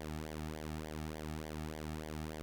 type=tone with flanger; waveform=sawtooth; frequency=77.4 Hz; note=D#2; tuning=9 cents flat; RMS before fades=-43 dBFS; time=0-2.42 s; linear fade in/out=0 ms; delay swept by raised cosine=0.74 to 2.04 ms; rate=3.4 Hz; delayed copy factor=-0.85; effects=none